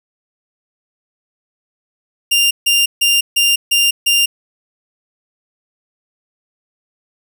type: tone bursts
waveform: sawtooth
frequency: 2794 Hz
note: F7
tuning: in tune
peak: -7 dBFS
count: 6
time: 2.31-4.26 s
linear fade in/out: 10 ms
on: 200 ms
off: 150 ms
effects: none